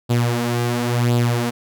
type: tone with flanger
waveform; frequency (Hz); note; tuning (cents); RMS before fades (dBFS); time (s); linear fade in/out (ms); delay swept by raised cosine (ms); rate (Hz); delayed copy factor
sawtooth; 120; B2; -49; -19; 0.09-1.51; 20; 0.24 to 5.84; 0.95; +0.6
effects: none